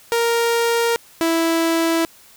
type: tone pair in turn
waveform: sawtooth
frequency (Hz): 466.2 / 329.7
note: A#4 / E4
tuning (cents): 0 / 0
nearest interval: tritone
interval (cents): 600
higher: first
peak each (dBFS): -12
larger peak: neither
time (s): 0.12-0.96 / 1.21-2.05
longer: neither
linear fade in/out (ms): 0
effects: white hiss -48 dBFS RMS until 2.36 s